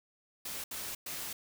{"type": "noise bursts at uneven times", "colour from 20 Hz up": "white", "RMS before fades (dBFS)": -40, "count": 3, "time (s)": [[0.45, 0.64], [0.71, 0.95], [1.06, 1.33]], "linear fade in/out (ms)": 5, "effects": []}